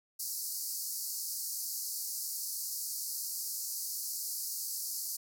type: band-pass noise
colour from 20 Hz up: white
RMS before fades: -38 dBFS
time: 0.19-5.17 s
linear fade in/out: 10 ms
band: 4400 to 16000 Hz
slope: 96 dB/octave
effects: none